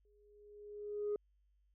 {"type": "tone with exponential growth", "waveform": "sine", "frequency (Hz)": 415, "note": "G#4", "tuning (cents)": -1, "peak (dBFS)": -31, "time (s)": [0.05, 1.16], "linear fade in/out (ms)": 2, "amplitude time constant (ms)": 240, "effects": ["tanh soft clip ceiling -31 dBFS", "added 50 Hz sine -70 dBFS peak until 1.74 s"]}